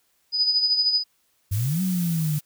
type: tone with tremolo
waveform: sine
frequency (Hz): 4978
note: D#8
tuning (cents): 0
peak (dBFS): -16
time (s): 0.32-1.04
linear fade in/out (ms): 50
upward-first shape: sine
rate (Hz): 13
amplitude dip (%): 55
type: noise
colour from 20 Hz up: blue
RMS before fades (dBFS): -35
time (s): 1.51-2.41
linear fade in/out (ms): 20
type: exponential two-way sweep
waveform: sine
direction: up then down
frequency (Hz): 93.6 to 190 to 147.7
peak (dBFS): -21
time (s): 1.51-2.39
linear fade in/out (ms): 10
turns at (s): 1.82
effects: white hiss -67 dBFS RMS until 2.45 s

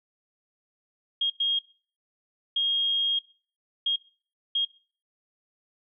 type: tone bursts at uneven times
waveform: sine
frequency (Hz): 3251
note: G#7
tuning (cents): -38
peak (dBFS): -22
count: 5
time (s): 1.21-1.3 / 1.4-1.59 / 2.56-3.19 / 3.86-3.96 / 4.55-4.65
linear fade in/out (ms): 5
effects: noise-tail reverb RT60 0.4 s tail -20 dB re dry

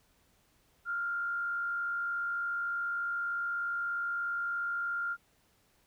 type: tone with frequency modulation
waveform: sine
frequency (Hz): 1396.9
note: F6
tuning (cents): 0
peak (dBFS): -31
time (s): 0.85-5.17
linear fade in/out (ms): 50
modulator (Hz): 57.1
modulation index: 0.41
effects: pink hiss -69 dBFS RMS until 5.86 s

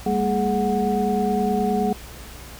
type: tone cluster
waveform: sine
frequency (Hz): 198.9 / 228.5 / 420.9 / 737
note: G3 / A#3 / G#4 / F#5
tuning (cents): +25 / -34 / +23 / -7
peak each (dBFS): -23 / -26 / -24 / -24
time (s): 0.06-1.93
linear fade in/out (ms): 5
effects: added 60 Hz sine -41 dBFS peak until 2.59 s + pink hiss -41 dBFS RMS until 2.59 s

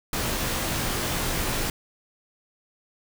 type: noise with comb filter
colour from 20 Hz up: pink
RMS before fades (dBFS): -27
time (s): 0.13-1.7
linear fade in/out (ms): 2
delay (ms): 20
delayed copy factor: -0.65
effects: none

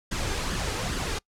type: noise with flanger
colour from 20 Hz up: pink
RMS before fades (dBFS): -29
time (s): 0.11-1.19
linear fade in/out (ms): 10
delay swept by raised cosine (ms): 0.61 to 2.51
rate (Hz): 2.4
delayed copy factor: +0.5
effects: noise-tail reverb RT60 0.1 s tail -25 dB re dry + low-pass 8000 Hz 12 dB/octave

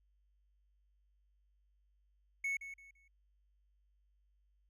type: tone with echo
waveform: triangle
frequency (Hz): 2207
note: C#7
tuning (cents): -8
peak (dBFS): -32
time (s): 2.44-2.57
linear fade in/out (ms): 5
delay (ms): 170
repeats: 3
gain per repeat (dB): -11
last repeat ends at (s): 3.08
effects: added 50 Hz sine -70 dBFS peak until 4.69 s

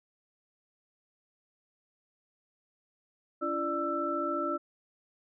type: tone cluster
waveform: sine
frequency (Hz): 284.1 / 338.3 / 594 / 1328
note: C#4 / E4 / D5 / E6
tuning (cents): +43 / +45 / +20 / +12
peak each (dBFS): -37 / -35 / -35 / -32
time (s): 3.41-4.58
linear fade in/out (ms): 20
effects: none

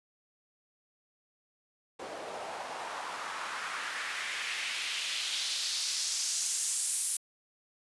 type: noise with band-pass filter sweep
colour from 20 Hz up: white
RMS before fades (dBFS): -35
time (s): 1.99-7.17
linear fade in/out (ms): 5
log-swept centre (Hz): 530 to 10000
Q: 1.8
effects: resampled to 24000 Hz

